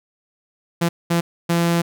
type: tone bursts at uneven times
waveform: sawtooth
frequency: 170 Hz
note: F3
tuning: 46 cents flat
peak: -12 dBFS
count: 3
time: 0.81-0.89 / 1.1-1.21 / 1.49-1.82 s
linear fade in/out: 10 ms
effects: none